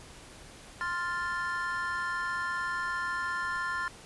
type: chord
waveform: triangle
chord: F major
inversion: second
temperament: equal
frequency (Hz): 1046.5 / 1396.9 / 1760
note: C6 / F6 / A6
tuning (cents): 0 / 0 / 0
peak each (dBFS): -33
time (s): 0.81-3.88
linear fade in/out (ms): 0
effects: pink hiss -50 dBFS RMS until 4.05 s + resampled to 24000 Hz